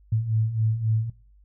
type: beating tone pair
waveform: sine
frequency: 108.1 / 111.8 Hz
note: A2 / A2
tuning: -30 / +28 cents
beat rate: 3.7 Hz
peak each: -27 / -22 dBFS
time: 0.12-1.1 s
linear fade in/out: 5 ms
effects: noise-tail reverb RT60 0.4 s tail -20 dB re dry + added 50 Hz sine -52 dBFS peak until 1.44 s